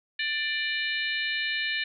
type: harmonic tone with a mistuned harmonic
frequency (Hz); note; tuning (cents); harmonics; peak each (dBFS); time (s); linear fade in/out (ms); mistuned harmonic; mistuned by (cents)
590; D5; +8; 3 / 4 / 5 / 6 / 7; -30 / -32 / -34 / -36 / -37; 0.19-1.84; 5; 6; +62
effects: none